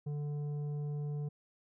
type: tone with tanh clipping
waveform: sine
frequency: 146.83 Hz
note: D3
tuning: in tune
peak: -36 dBFS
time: 0.06-1.29 s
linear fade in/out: 10 ms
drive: 8 dB
effects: none